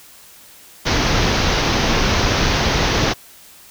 pink low-pass noise, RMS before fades -17 dBFS, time 0.85-3.14 s, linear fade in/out 20 ms, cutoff 6300 Hz, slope 96 dB/octave, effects white hiss -44 dBFS RMS until 3.7 s

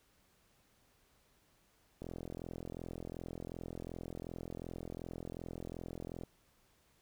click train, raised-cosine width 2 ms, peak -30 dBFS, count 181, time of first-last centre 2.02-6.235 s, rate 42.7 Hz, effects pink hiss -71 dBFS RMS until 7.01 s

